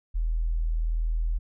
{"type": "tone", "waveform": "sine", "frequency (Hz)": 40.63, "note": "E1", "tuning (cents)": -24, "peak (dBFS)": -23, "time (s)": [0.14, 1.39], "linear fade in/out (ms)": 20, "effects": []}